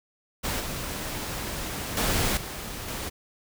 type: noise with level steps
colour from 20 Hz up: pink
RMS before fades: -29 / -33 / -25 / -36 / -33 dBFS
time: 0.43-3.1 s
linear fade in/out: 20 ms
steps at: 0.6 / 1.97 / 2.37 / 2.88 s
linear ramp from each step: 2 ms
effects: none